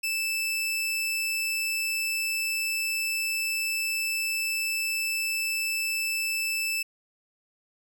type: tone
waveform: sawtooth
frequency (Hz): 2637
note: E7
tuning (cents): 0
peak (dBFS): -23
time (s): 0.03-6.83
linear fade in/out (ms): 10
effects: none